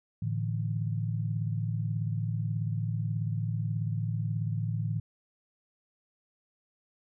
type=chord; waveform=sine; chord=A suspended fourth; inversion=none; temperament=just; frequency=110 / 146.67 / 165 Hz; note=A2 / D3 / E3; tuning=0 / -2 / +2 cents; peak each=-30 / -35 / -35 dBFS; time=0.22-5 s; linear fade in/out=5 ms; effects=none